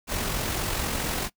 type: noise with amplitude modulation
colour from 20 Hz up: pink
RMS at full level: -27 dBFS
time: 0.07-1.3 s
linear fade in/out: 50 ms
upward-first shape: sine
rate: 44.3 Hz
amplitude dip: 35%
effects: noise-tail reverb RT60 0.1 s tail -22 dB re dry